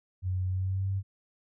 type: tone with pitch glide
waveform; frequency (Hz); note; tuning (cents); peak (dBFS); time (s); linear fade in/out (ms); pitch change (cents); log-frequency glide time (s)
sine; 92.4 to 96.99; F#2 to G2; -2 to -18; -27; 0.22-1.03; 50; +84; 0.47-0.9
effects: none